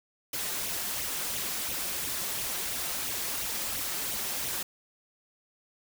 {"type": "noise with flanger", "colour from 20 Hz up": "white", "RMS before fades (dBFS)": -33, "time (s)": [0.33, 4.63], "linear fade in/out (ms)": 5, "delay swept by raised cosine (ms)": [0.31, 5.71], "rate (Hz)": 2.9, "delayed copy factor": 0.55, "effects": []}